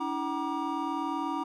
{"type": "tone cluster", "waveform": "triangle", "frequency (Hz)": [285.8, 326, 757, 950, 1191], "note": ["D4", "E4", "F#5", "A#5", "D6"], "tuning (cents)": [-47, -19, 39, 33, 24], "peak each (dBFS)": [-33, -34, -37, -32, -36], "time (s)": [0, 1.44], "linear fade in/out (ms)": 10, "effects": []}